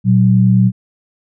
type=tone pair together; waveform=sine; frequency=118.37 / 187.9 Hz; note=A#2 / F#3; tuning=+27 / +27 cents; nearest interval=minor sixth; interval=800 cents; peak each=-10 dBFS; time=0.04-0.72 s; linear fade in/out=50 ms; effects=none